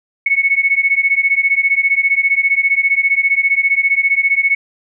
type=beating tone pair; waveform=sine; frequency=2200 / 2215 Hz; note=C#7 / C#7; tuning=-14 / -2 cents; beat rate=15 Hz; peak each=-14 dBFS; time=0.26-4.55 s; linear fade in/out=5 ms; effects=none